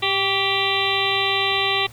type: harmonic tone with a mistuned harmonic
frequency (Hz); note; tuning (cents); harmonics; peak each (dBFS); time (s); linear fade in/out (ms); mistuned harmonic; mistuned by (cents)
392.7; G4; +3; 1 / 2 / 3 / 5 / 6 / 7 / 8 / 9 / 10; -27 / -27 / -27 / -27 / -27 / -27 / -27 / -27 / -27; 0.02-1.87; 10; 3; -36
effects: added 113 Hz sine -42 dBFS peak until 1.92 s + pink hiss -47 dBFS RMS until 1.92 s